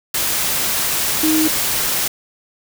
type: tone in noise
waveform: sine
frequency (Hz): 313.4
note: D#4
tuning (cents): +13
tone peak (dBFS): -14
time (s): 1.23-1.48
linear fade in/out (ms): 5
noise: white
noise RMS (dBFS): -19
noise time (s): 0.14-2.08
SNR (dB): +2
effects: none